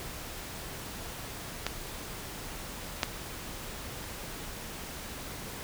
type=clicks; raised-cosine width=0.2 ms; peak=-12 / -8 / -26 dBFS; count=3; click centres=1.666 / 3.032 / 4.041 s; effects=pink hiss -41 dBFS RMS until 5.63 s